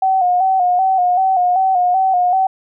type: tone with vibrato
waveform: sine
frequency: 740 Hz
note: F#5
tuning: in tune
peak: -11 dBFS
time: 0.02-2.47 s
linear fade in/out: 5 ms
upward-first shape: square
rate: 2.6 Hz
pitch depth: 52 cents each way
effects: none